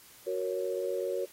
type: chord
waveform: sine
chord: F# major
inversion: none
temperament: equal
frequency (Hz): 370 / 466.2 / 554.4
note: F#4 / A#4 / C#5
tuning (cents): 0 / 0 / 0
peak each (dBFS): -34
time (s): 0.26-1.26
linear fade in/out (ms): 20
effects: white hiss -55 dBFS RMS until 1.32 s + AAC 48 kbps